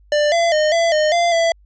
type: tone with pitch steps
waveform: square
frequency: 593 / 678 / 612 / 672 / 612 / 689 / 667 Hz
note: D5 / E5 / D#5 / E5 / D#5 / F5 / E5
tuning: +17 / +49 / -29 / +33 / -29 / -24 / +20 cents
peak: -14 dBFS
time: 0.12-1.52 s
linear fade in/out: 2 ms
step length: 200 ms
effects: added 50 Hz sine -47 dBFS peak until 1.65 s + resampled to 16000 Hz